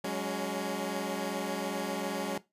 15% pulse chord, F# suspended second, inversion none, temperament equal with one note detuned, 185 / 207.7 / 281.2 Hz, F#3 / G#3 / C#4, 0 / 0 / +25 cents, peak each -30 dBFS, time 0.04-2.38 s, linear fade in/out 5 ms, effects noise-tail reverb RT60 0.2 s tail -18 dB re dry + resampled to 32000 Hz

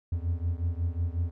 triangle beating tone pair, 83.1 / 88.6 Hz, E2 / F2, +15 / +25 cents, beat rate 5.5 Hz, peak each -27 / -29 dBFS, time 0.12-1.31 s, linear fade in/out 5 ms, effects none

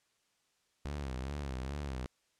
sawtooth tone with vibrato, 68.1 Hz, C#2, 30 cents flat, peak -33 dBFS, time 0.85-2.06 s, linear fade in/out 0 ms, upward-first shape sine, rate 2.4 Hz, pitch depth 130 cents each way, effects white hiss -75 dBFS RMS until 2.39 s + low-pass 8000 Hz 12 dB/octave

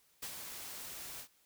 white noise with ADSR envelope, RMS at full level -41 dBFS, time 0.22-1.28 s, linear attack 10 ms, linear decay 72 ms, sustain -5 dB, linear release 81 ms, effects white hiss -70 dBFS RMS until 1.45 s

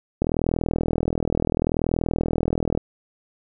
click train, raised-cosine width 2 ms, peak -8 dBFS, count 105, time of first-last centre 0.22-2.775 s, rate 40.7 Hz, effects none

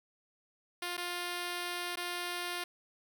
5% pulse tone with dropouts, 352.4 Hz, F4, 16 cents sharp, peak -24 dBFS, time 0.82-2.64 s, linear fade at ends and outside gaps 5 ms, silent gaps 0.969-0.977 / 1.958-1.971 s, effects none

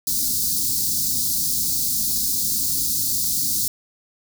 white band-stop noise, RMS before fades -22 dBFS, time 0.07-3.68 s, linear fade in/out 2 ms, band 300 to 4200 Hz, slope 48 dB/octave, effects none

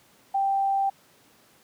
sine tone, 785 Hz, G5, 2 cents sharp, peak -21 dBFS, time 0.34-0.9 s, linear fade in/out 10 ms, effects pink hiss -58 dBFS RMS until 1.63 s + high-pass 150 Hz 12 dB/octave

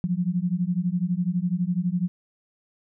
sine beating tone pair, 172 / 184 Hz, F3 / F#3, -26 / -9 cents, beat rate 12 Hz, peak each -25 dBFS, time 0.04-2.08 s, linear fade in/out 0 ms, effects none

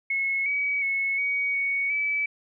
sine tone with pitch steps, 2184 / 2270 / 2195 / 2250 / 2230 / 2299 Hz, C#7 / C#7 / C#7 / C#7 / C#7 / D7, -26 / +41 / -18 / +25 / +10 / -37 cents, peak -23 dBFS, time 0.1-2.26 s, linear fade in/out 5 ms, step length 360 ms, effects none

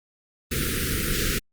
pink band-stop noise, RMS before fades -25 dBFS, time 0.51-1.39 s, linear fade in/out 10 ms, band 500 to 1300 Hz, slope 96 dB/octave, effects Opus 32 kbps

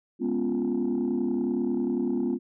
sine chord, C# dominant seventh, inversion second, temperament equal, 207.7 / 246.9 / 277.2 / 349.2 Hz, G#3 / B3 / C#4 / E#4, 0 / 0 / 0 / 0 cents, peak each -31 / -26 / -30 / -28 dBFS, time 0.19-2.39 s, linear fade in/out 50 ms, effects tanh soft clip ceiling -19 dBFS

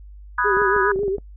sine chord, G# minor seventh, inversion first, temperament equal, 987.8 / 1244.5 / 1480 / 1661.2 Hz, B5 / D#6 / F#6 / G#6, 0 / 0 / 0 / 0 cents, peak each -23 dBFS, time 0.38-0.92 s, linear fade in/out 5 ms
sine tone with vibrato, 396.7 Hz, G4, 21 cents sharp, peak -19 dBFS, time 0.44-1.17 s, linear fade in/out 20 ms, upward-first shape triangle, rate 7.2 Hz, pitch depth 97 cents each way
clicks, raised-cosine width 2 ms, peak -20 dBFS, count 8, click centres 0.57 / 0.618 / 0.764 / 0.96 / 0.991 / 1.033 / 1.081 / 1.183 s
effects noise-tail reverb RT60 0.1 s tail -24 dB re dry + added 50 Hz sine -38 dBFS peak until 1.36 s

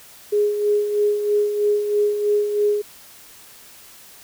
sine tone with tremolo, 415.3 Hz, G#4, in tune, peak -14 dBFS, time 0.32-2.82 s, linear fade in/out 10 ms, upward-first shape sine, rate 3.1 Hz, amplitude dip 55%, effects white hiss -45 dBFS RMS until 4.23 s

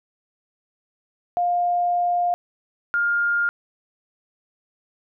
sine tone pair in turn, 705 / 1410 Hz, F5 / F6, +16 / +16 cents, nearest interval octave, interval 1200 cents, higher second, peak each -18 dBFS, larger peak neither, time 1.37-2.34 / 2.94-3.49 s, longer first, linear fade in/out 0 ms, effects none

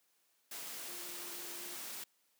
sine tone in noise, 349.2 Hz, F4, in tune, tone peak -55 dBFS, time 0.88-1.76 s, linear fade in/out 5 ms, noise white, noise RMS -45 dBFS, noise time 0.51-2.04 s, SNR -13 dB, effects white hiss -75 dBFS RMS until 2.39 s + high-pass 200 Hz 12 dB/octave

